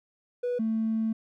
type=tone pair in turn; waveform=triangle; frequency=490 / 222.2 Hz; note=B4 / A3; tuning=-14 / +17 cents; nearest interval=octave + major second; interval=1369 cents; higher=first; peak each=-23 / -21 dBFS; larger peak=second; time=0.43-0.59 / 0.59-1.13 s; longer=second; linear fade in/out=10 ms; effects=tanh soft clip ceiling -22 dBFS